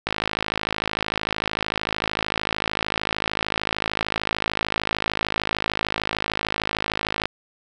click train, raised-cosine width 0.3 ms, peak -6 dBFS, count 384, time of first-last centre 0.07-7.256 s, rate 53.3 Hz, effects none

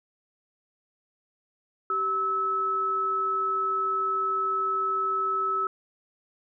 sine tone pair together, 386.5 / 1300 Hz, G4 / E6, -24 / -24 cents, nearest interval octave + major sixth, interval 2100 cents, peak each -34 / -24 dBFS, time 1.9-5.67 s, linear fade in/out 2 ms, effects none

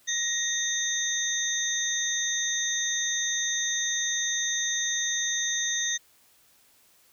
sine tone cluster, 1879 / 3660 / 5980 / 6340 Hz, A#6 / A#7 / F#8 / G8, +13 / -32 / +17 / +19 cents, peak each -31 dBFS, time 0.07-5.98 s, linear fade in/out 20 ms, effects white hiss -61 dBFS RMS until 7.12 s

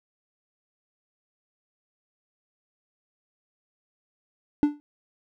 triangle tone with exponential decay, 293.7 Hz, D4, in tune, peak -11 dBFS, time 4.63-4.8 s, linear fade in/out 0 ms, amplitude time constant 35 ms, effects none

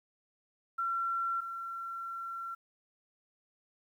sine tone pair in turn, 1360 / 1360 Hz, F6 / F6, -46 / -46 cents, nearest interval unison, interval 0 cents, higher neither, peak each -30 / -37 dBFS, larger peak first, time 0.78-1.41 / 1.41-2.55 s, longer second, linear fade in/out 10 ms, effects 11-bit

